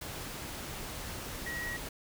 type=tone in noise; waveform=sine; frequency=1908 Hz; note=A#6; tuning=40 cents sharp; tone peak=-36 dBFS; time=1.46-1.77 s; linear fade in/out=5 ms; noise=pink; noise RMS=-41 dBFS; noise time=0.01-1.89 s; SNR=+2 dB; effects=none